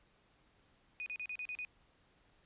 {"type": "tone bursts", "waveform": "sine", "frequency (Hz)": 2484, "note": "D#7", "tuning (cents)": -3, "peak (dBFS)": -39, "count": 7, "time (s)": [1, 1.649], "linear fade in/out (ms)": 0, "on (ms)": 61, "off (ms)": 37, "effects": ["pink hiss -70 dBFS RMS until 2.45 s", "resampled to 8000 Hz"]}